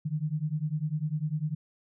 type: beating tone pair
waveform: sine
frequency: 148 / 158 Hz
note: D3 / D#3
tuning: +14 / +27 cents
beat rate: 10 Hz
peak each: -31 / -31 dBFS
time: 0.05-1.55 s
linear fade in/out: 10 ms
effects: none